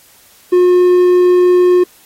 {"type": "tone", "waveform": "triangle", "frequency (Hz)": 359.4, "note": "F4", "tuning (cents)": 50, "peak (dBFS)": -4, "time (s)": [0.52, 1.84], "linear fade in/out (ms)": 10, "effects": ["white hiss -46 dBFS RMS until 2.05 s", "AAC 48 kbps"]}